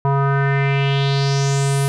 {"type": "tone with low-pass filter sweep", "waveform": "square", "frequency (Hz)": 138.59, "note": "C#3", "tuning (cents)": 0, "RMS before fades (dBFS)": -17, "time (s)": [0.05, 1.88], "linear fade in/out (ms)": 0, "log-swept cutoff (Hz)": [990, 11000], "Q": 3.7, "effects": []}